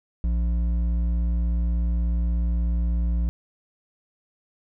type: tone with hard clipping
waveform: sine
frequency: 58.27 Hz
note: A#1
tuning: in tune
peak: -22 dBFS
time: 0.24-3.29 s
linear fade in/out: 0 ms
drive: 7 dB
effects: none